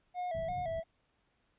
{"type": "tone with vibrato", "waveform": "triangle", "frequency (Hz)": 687, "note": "F5", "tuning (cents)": -29, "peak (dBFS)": -32, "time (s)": [0.14, 0.84], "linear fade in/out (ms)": 50, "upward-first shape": "square", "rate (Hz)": 2.9, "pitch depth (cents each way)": 81}
{"type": "low-pass noise", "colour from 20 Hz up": "white", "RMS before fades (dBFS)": -46, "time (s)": [0.34, 0.8], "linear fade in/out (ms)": 5, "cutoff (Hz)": 150, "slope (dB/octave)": 24}
{"effects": ["pink hiss -75 dBFS RMS until 1.58 s", "resampled to 8000 Hz"]}